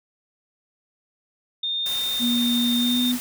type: tone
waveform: sine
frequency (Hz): 3643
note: A#7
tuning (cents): -41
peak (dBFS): -23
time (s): 1.63-3.12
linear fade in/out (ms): 5
type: noise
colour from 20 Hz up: white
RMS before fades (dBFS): -33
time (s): 1.86-3.2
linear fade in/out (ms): 0
type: tone with pitch glide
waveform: sine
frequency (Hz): 239.2 to 246.8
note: A#3 to B3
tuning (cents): +45 to -1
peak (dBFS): -20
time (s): 2.19-3.19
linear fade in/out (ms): 50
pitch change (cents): +54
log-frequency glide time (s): 2.76-3.01
effects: none